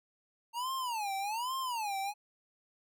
square tone with vibrato, 907 Hz, A#5, 48 cents flat, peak -34 dBFS, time 0.53-2.14 s, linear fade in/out 50 ms, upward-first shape sine, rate 1.2 Hz, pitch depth 270 cents each way, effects none

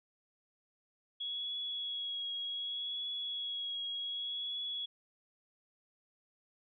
sine tone with vibrato, 3339 Hz, G#7, 9 cents sharp, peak -36 dBFS, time 1.2-4.86 s, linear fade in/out 10 ms, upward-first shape triangle, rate 0.66 Hz, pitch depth 24 cents each way, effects none

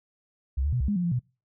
sine tone with pitch steps, 66.6 / 73.9 / 123.9 / 66.1 / 205.4 / 177.6 / 172 / 124 Hz, C2 / D2 / B2 / C2 / G#3 / F3 / F3 / B2, +31 / +11 / +6 / +18 / -19 / +29 / -26 / +7 cents, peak -23 dBFS, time 0.57-1.194 s, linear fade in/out 10 ms, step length 78 ms, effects noise-tail reverb RT60 0.3 s tail -24 dB re dry

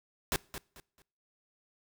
pink noise with echo, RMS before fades -30 dBFS, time 0.32-0.36 s, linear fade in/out 0 ms, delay 220 ms, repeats 3, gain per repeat -11 dB, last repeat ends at 1.02 s, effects noise-tail reverb RT60 0.5 s tail -24 dB re dry

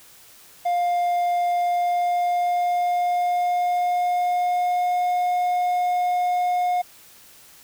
triangle tone with pitch glide, 704 to 717.5 Hz, F5 to F5, +14 to +47 cents, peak -17 dBFS, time 0.65-6.82 s, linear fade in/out 10 ms, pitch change +33 cents, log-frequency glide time 1.49-5.08 s, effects white hiss -49 dBFS RMS until 7.63 s

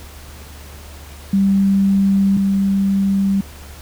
sine tone pair in turn, 196 / 196 Hz, G3 / G3, 0 / 0 cents, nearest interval unison, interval 0 cents, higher neither, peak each -11 / -13 dBFS, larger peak first, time 1.33-2.37 / 2.37-3.41 s, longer neither, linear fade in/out 5 ms, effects added 73 Hz sine -36 dBFS peak until 3.81 s + pink hiss -40 dBFS RMS until 3.81 s

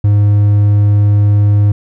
triangle tone, 102.9 Hz, G#2, 16 cents flat, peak -4 dBFS, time 0.04-1.72 s, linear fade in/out 5 ms, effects none

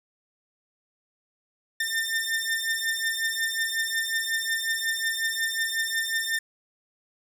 sawtooth beating tone pair, 1800 / 1805.5 Hz, A6 / A6, +39 / +44 cents, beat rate 5.5 Hz, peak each -25 dBFS, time 1.8-6.39 s, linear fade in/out 5 ms, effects none

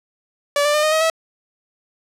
sawtooth tone with pitch steps, 576 / 589.8 / 603.9 / 618.4 / 633.2 / 648.4 Hz, D5 / D5 / D5 / D#5 / D#5 / E5, -34 / +7 / +48 / -11 / +30 / -29 cents, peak -11 dBFS, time 0.56-1.1 s, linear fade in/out 2 ms, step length 90 ms, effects low-pass 11000 Hz 12 dB/octave

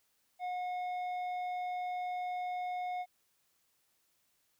sine tone with tanh clipping, 724 Hz, F#5, 38 cents flat, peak -36 dBFS, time 0.39-3.06 s, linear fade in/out 50 ms, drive 8 dB, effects white hiss -75 dBFS RMS until 4.59 s

